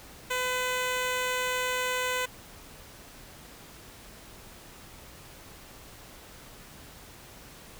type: tone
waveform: 10% pulse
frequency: 504 Hz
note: B4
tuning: 35 cents sharp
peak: -19 dBFS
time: 0.3-2.26 s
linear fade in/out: 10 ms
effects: pink hiss -49 dBFS RMS until 7.79 s